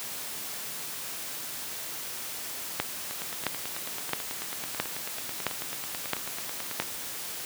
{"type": "two click trains", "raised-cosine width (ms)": 0.3, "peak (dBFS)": [-9, -19], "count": [7, 35], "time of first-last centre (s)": [[2.8, 6.8], [3.11, 6.822]], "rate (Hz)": [1.5, 9.16], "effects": ["white hiss -37 dBFS RMS until 7.45 s", "high-pass 100 Hz 12 dB/octave"]}